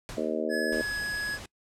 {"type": "noise with exponential decay", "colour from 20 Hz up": "pink", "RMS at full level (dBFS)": -37, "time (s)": [0.09, 0.48], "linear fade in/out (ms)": 0, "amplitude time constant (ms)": 83}
{"type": "harmonic tone", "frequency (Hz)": 78.2, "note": "D#2", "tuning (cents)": 9, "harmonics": [3, 4, 5, 6, 7, 8], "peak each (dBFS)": [-34, -34, -34, -34, -34, -34], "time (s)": [0.17, 0.82], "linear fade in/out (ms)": 5}
{"type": "tone with pitch glide", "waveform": "square", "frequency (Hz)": [1700, 1680.5], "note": ["G#6", "G#6"], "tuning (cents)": [40, 20], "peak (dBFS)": -30, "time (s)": [0.49, 1.39], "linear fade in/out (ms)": 50, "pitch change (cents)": -20, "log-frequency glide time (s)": [0.68, 0.98]}
{"type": "noise", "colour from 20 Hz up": "pink", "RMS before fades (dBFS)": -42, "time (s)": [0.72, 1.46], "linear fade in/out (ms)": 5}
{"effects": ["noise-tail reverb RT60 0.1 s tail -23 dB re dry", "low-pass 9000 Hz 12 dB/octave"]}